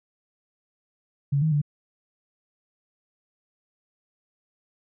sine tone with pitch steps, 141 / 157.3 / 146.5 Hz, C#3 / D#3 / D3, +30 / +19 / -4 cents, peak -19 dBFS, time 1.32-1.617 s, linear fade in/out 10 ms, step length 99 ms, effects none

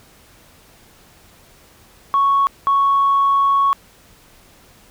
sine tone pair in turn, 1108.7 / 1108.7 Hz, C#6 / C#6, 0 / 0 cents, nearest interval unison, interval 0 cents, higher neither, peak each -11 dBFS, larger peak neither, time 2.14-2.47 / 2.67-3.73 s, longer second, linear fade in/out 0 ms, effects tanh soft clip ceiling -8 dBFS + pink hiss -49 dBFS RMS until 4.9 s

